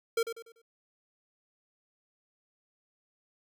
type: tone with echo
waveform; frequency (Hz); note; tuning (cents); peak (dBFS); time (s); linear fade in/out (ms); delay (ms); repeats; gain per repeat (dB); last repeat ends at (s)
square; 458.6; A#4; -28; -26; 0.17-0.23; 5; 97; 4; -9; 0.618
effects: none